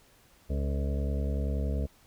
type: harmonic tone with a mistuned harmonic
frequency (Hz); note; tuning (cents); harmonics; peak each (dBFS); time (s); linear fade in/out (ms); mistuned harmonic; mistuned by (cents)
70.4; C#2; +27; 1 / 2 / 3 / 4 / 6 / 7 / 8 / 9; -28 / -37 / -38 / -42 / -43 / -43 / -46 / -45; 0.49-1.87; 20; 6; +33
effects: pink hiss -61 dBFS RMS until 2.06 s